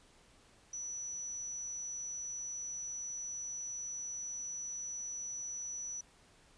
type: tone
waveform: sine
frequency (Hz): 5920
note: F#8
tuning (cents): 0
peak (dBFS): -39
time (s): 0.73-6.01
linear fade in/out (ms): 5
effects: pink hiss -64 dBFS RMS until 6.57 s + resampled to 22050 Hz